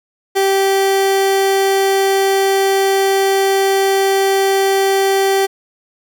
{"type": "tone", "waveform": "30% pulse", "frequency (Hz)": 389.4, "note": "G4", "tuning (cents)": -12, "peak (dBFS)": -9, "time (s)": [0.35, 5.47], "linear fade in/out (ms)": 20, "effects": []}